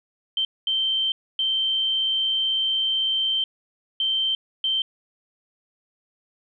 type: tone bursts at uneven times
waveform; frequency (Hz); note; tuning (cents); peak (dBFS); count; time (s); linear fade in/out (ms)
sine; 3121; G7; -8; -20; 5; 0.37-0.45 / 0.67-1.12 / 1.39-3.44 / 4-4.35 / 4.64-4.82; 2
effects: none